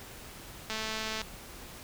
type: click train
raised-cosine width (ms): 0.2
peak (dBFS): -18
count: 114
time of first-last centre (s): 0.7-1.216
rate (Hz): 219
effects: pink hiss -47 dBFS RMS until 1.83 s